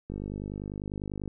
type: click train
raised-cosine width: 3 ms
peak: -23 dBFS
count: 60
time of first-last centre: 0.1-1.278 s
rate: 50.1 Hz
effects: none